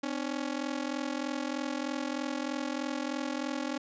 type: ring-modulated tone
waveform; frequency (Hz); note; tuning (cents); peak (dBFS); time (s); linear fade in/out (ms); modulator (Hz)
sawtooth; 278.8; C#4; +10; -25; 0.03-3.78; 5; 21.6
effects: resampled to 16000 Hz